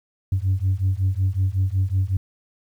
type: beating tone pair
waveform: sine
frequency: 92.5 / 97.9 Hz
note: F#2 / G2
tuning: 0 / -2 cents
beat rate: 5.4 Hz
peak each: -20 dBFS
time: 0.32-2.17 s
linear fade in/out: 5 ms
effects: tanh soft clip ceiling -14 dBFS + 9-bit